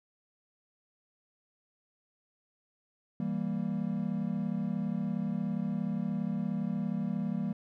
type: chord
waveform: triangle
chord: E diminished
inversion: none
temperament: equal with one note detuned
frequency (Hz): 163.49 / 196 / 233.1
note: E3 / G3 / Bb3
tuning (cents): -14 / 0 / 0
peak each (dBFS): -34 / -31 / -33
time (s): 3.2-7.53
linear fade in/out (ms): 2
effects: none